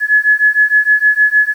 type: beating tone pair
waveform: sine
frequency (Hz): 1700 / 1706.5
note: G#6 / G#6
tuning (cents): +40 / +47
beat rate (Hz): 6.5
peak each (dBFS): -11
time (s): 0-1.54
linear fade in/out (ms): 50
effects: 7-bit